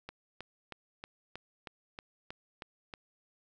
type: click train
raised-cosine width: 0.3 ms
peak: -26 dBFS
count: 10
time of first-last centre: 0.09-2.938 s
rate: 3.16 Hz
effects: none